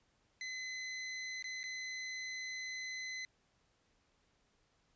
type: tone with dropouts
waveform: sawtooth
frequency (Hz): 2033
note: B6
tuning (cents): +50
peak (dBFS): -37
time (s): 0.41-3.25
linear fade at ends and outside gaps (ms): 1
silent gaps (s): 1.425-1.442 / 1.632-1.639
effects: pink hiss -75 dBFS RMS until 4.95 s + resampled to 16000 Hz